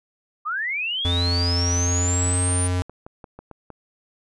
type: linear sweep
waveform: sine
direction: up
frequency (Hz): 1158 to 9397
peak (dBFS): -23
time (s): 0.45-2.68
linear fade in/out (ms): 20
type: tone with pitch glide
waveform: square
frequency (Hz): 87.31 to 89.97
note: F2 to F#2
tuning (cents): 0 to -48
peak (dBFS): -21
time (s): 1.05-2.82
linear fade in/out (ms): 0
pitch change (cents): +52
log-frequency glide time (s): 1.72-2.41
type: clicks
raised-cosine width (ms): 1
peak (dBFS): -25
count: 9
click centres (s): 2.491 / 2.522 / 2.796 / 2.896 / 3.065 / 3.242 / 3.39 / 3.513 / 3.703
effects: resampled to 24000 Hz